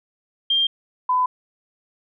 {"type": "tone pair in turn", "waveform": "sine", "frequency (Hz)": [3191, 1005.1], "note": ["G7", "B5"], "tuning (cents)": [30, 30], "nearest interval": "octave + minor sixth", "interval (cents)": 2000, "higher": "first", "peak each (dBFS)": [-16, -16], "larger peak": "neither", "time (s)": [[0.5, 0.67], [1.09, 1.26]], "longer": "neither", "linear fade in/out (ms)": 5, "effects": []}